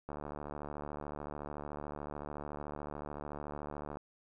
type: click train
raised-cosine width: 1 ms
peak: -28 dBFS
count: 287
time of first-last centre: 0.09-3.971 s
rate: 73.7 Hz
effects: none